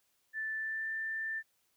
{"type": "tone with pitch glide", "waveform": "sine", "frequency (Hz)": [1760, 1779.4], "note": ["A6", "A6"], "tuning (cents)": [0, 19], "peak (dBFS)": -34, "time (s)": [0.33, 1.43], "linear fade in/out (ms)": 50, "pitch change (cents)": 19, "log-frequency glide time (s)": [0.56, 0.91], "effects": ["white hiss -75 dBFS RMS until 1.76 s"]}